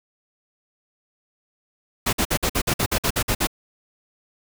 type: noise bursts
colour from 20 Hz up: pink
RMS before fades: -21 dBFS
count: 12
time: 2.06-3.472 s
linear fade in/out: 10 ms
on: 70 ms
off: 52 ms
effects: none